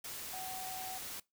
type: tone in noise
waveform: sine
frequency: 750 Hz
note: F#5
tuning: 23 cents sharp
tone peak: -43 dBFS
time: 0.33-0.98 s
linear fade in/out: 5 ms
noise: white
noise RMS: -44 dBFS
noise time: 0.04-1.2 s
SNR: -2 dB
effects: noise-tail reverb RT60 0.2 s tail -22 dB re dry